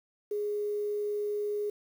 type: tone with quantisation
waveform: sine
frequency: 415.3 Hz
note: G#4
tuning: in tune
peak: -29 dBFS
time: 0.31-1.7 s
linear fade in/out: 5 ms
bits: 9
effects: none